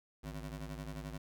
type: ring-modulated tone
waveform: 25% pulse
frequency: 103.83 Hz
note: G#2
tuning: in tune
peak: -35 dBFS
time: 0.23-1.18 s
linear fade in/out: 10 ms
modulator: 46.2 Hz
effects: none